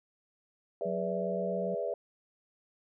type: chord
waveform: sine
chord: E dominant seventh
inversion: first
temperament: equal with one note detuned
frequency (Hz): 415.3 / 493.9 / 581.3 / 659.3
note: G#4 / B4 / D5 / E5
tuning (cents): 0 / 0 / -18 / 0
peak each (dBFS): -38 / -36 / -36 / -36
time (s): 0.81-1.94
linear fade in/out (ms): 2
type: tone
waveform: sine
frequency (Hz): 185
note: F#3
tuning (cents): 0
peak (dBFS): -36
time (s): 0.85-1.75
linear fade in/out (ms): 10
effects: none